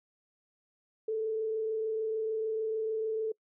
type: tone with frequency modulation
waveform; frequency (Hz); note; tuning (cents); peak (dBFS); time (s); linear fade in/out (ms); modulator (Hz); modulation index
sine; 440; A4; 0; -29; 1.08-3.32; 5; 26.7; 0.25
effects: noise-tail reverb RT60 0.1 s tail -25 dB re dry